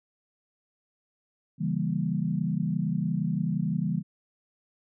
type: chord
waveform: sine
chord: C# diminished seventh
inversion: none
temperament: equal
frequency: 138.59 / 164.81 / 196 / 233.1 Hz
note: C#3 / E3 / G3 / Bb3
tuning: 0 / 0 / 0 / 0 cents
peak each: -33 / -28 / -30 / -34 dBFS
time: 1.58-4.03 s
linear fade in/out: 50 ms
effects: none